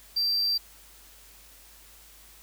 triangle tone, 4699 Hz, D8, in tune, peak -22 dBFS, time 0.16-0.58 s, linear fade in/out 10 ms, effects added 50 Hz sine -57 dBFS peak until 2.42 s + white hiss -53 dBFS RMS until 2.42 s

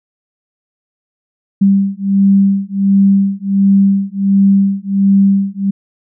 sine beating tone pair, 196 / 197.4 Hz, G3 / G3, 0 / +12 cents, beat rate 1.4 Hz, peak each -11 dBFS, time 1.61-5.71 s, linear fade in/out 10 ms, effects none

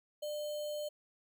sine tone with sample-and-hold, 597 Hz, D5, 28 cents sharp, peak -36 dBFS, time 0.22-0.89 s, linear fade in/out 10 ms, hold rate 3675 Hz, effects none

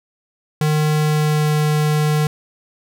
square tone with pitch glide, 152.6 to 151.46 Hz, D#3 to D#3, -33 to -46 cents, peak -15 dBFS, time 0.61-2.27 s, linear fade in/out 2 ms, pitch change -13 cents, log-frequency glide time 0.97-1.53 s, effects none

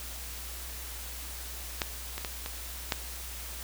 clicks, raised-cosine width 0.2 ms, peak -10 / -17 / -27 / -16 / -18 / -9 dBFS, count 6, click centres 1.818 / 2.18 / 2.211 / 2.248 / 2.461 / 2.922 s, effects added 60 Hz sine -42 dBFS peak until 3.63 s + white hiss -42 dBFS RMS until 3.63 s

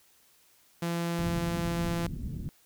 sawtooth tone, 170 Hz, F3, 46 cents flat, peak -25 dBFS, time 0.82-2.07 s, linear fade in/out 5 ms
white low-pass noise, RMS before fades -36 dBFS, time 1.19-2.49 s, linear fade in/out 0 ms, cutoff 200 Hz, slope 24 dB/octave
effects white hiss -63 dBFS RMS until 2.65 s

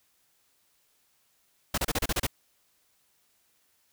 pink noise bursts, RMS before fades -27 dBFS, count 8, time 1.74-2.268 s, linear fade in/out 5 ms, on 38 ms, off 32 ms, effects white hiss -69 dBFS RMS until 3.92 s

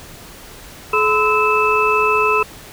sine tone cluster, 428.3 / 1015 / 1302 / 2624 Hz, A4 / B5 / E6 / E7, -47 / +47 / -22 / -9 cents, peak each -18 dBFS, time 0.93-2.43 s, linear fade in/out 5 ms, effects pink hiss -38 dBFS RMS until 2.72 s

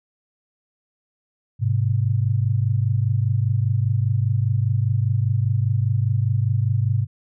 sine tone pair together, 103.83 / 128.82 Hz, G#2 / C3, 0 / -27 cents, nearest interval major third, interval 373 cents, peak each -19 / -21 dBFS, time 1.59-7.07 s, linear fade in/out 50 ms, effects none

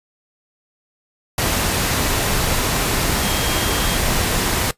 sine tone in noise, 3236 Hz, G#7, 46 cents flat, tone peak -28 dBFS, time 3.22-3.97 s, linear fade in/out 2 ms, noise pink, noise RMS -19 dBFS, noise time 1.38-4.71 s, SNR -12 dB, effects noise-tail reverb RT60 0.1 s tail -17 dB re dry + resampled to 32000 Hz

